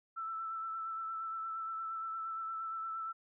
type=tone with vibrato; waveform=sine; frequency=1326 Hz; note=E6; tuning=10 cents sharp; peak=-37 dBFS; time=0.16-3.13 s; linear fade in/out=20 ms; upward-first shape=sine; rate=8.6 Hz; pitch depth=21 cents each way; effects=none